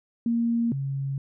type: tone pair in turn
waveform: sine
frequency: 233.1 / 137.13 Hz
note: A#3 / C#3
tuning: 0 / -18 cents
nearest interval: major sixth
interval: 918 cents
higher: first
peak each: -21 / -26 dBFS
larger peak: first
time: 0.26-0.72 / 0.72-1.18 s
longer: neither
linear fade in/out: 2 ms
effects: none